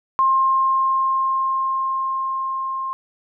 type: tone with level ramp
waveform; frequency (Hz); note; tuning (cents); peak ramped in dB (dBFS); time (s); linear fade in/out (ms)
sine; 1062; C6; +25; -13 to -23; 0.19-2.93; 0
effects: none